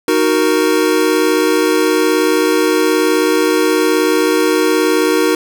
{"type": "chord", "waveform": "square", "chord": "D# minor", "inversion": "none", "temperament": "equal", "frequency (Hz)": [311.1, 370, 466.2], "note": ["D#4", "F#4", "A#4"], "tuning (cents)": [0, 0, 0], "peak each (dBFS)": -16, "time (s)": [0.08, 5.35], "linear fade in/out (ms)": 2, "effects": []}